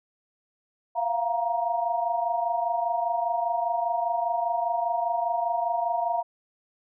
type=tone cluster; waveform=sine; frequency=682 / 707 / 940 Hz; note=F5 / F5 / A#5; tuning=-41 / +21 / +14 cents; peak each=-28 dBFS; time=0.95-6.23 s; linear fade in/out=20 ms; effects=none